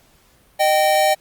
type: tone pair together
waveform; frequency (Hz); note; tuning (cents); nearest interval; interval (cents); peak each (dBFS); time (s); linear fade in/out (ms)
square; 615 / 774.9; D#5 / G5; -20 / -20; major third; 400; -17; 0.59-1.15; 20
effects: pink hiss -55 dBFS RMS until 1.2 s + Opus 48 kbps